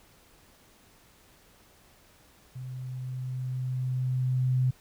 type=tone with level ramp; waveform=sine; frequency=128.1 Hz; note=C3; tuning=36 cents flat; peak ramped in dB=-36 to -21 dBFS; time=2.55-4.71 s; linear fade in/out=10 ms; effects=pink hiss -59 dBFS RMS until 4.8 s